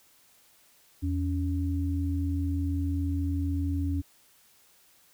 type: tone pair together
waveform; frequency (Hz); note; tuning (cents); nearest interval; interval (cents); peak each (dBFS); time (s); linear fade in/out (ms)
sine; 83.4 / 280.5; E2 / C#4; +21 / +21; octave + major sixth; 2100; -27 / -31; 1.02-4.02; 20
effects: white hiss -61 dBFS RMS until 5.13 s